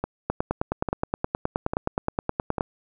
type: two click trains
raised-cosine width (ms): 1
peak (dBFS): -12 / -9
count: 4 / 23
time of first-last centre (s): 0.04-2.582 / 0.3-2.608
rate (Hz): 1.18 / 9.53
effects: none